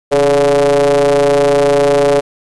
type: ring-modulated tone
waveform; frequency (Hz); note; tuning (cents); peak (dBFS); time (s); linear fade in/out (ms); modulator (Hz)
square; 73; D2; -10; -6; 0.11-2.21; 20; 497
effects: resampled to 24000 Hz + 8-bit